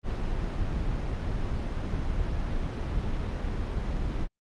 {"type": "noise", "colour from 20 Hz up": "brown", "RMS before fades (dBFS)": -29, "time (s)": [0.03, 4.28], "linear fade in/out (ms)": 50, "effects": ["low-pass 5000 Hz 12 dB/octave", "Opus 32 kbps"]}